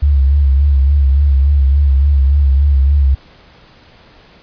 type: tone with vibrato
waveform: sine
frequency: 69.6 Hz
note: C#2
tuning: 8 cents sharp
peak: -7 dBFS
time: 0.02-3.15 s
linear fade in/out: 10 ms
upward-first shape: sine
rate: 3.5 Hz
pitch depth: 67 cents each way
effects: pink hiss -44 dBFS RMS until 4.42 s + resampled to 11025 Hz